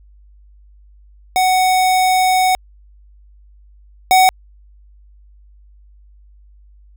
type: tone pair in turn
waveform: square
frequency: 744 / 748.3 Hz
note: F#5 / F#5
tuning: +9 / +19 cents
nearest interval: unison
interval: 10 cents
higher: second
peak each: -12 / -8 dBFS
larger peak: second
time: 1.36-2.55 / 4.11-4.29 s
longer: first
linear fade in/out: 0 ms
effects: added 50 Hz sine -43 dBFS peak until 6.96 s